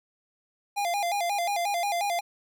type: tone with vibrato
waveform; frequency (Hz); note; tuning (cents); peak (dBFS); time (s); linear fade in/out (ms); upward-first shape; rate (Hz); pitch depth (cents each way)
square; 750; F#5; +23; -26; 0.76-2.21; 20; square; 5.6; 140
effects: none